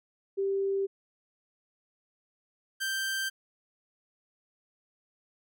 sine / sawtooth tone pair in turn, 392 / 1568 Hz, G4 / G6, 0 / 0 cents, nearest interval 2 octaves, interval 2400 cents, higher second, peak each -26 dBFS, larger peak neither, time 0.37-0.87 / 2.8-3.3 s, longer neither, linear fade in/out 20 ms, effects none

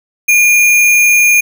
sine tone with sample-and-hold, 2416 Hz, D7, 48 cents sharp, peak -5 dBFS, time 0.28-1.41 s, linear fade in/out 10 ms, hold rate 8820 Hz, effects none

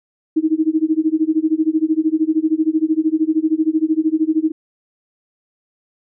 sine tone with tremolo, 315.6 Hz, D#4, 25 cents sharp, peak -10 dBFS, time 0.36-4.52 s, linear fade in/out 10 ms, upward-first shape sine, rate 13 Hz, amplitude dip 95%, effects none

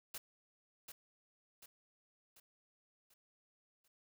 white noise with echo, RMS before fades -45 dBFS, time 0.14-0.18 s, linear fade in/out 5 ms, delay 740 ms, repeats 5, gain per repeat -6 dB, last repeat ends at 3.88 s, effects none

